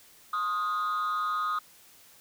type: tone with frequency modulation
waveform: sine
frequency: 1244.5 Hz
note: D#6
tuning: in tune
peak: -24 dBFS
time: 0.33-1.59 s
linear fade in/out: 5 ms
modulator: 181 Hz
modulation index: 0.54
effects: tanh soft clip ceiling -26 dBFS + white hiss -56 dBFS RMS until 2.2 s